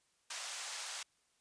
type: band-pass noise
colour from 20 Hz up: white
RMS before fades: -44 dBFS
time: 0.3-1.03 s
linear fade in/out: 5 ms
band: 650 to 8400 Hz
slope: 24 dB/octave
effects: white hiss -75 dBFS RMS until 1.4 s + resampled to 22050 Hz